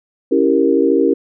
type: chord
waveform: sine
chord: C# diminished seventh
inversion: none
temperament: equal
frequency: 277.2 / 329.6 / 392 / 466.2 Hz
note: C#4 / E4 / G4 / Bb4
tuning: 0 / 0 / 0 / 0 cents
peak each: -16 dBFS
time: 0.31-1.14 s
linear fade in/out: 10 ms
effects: none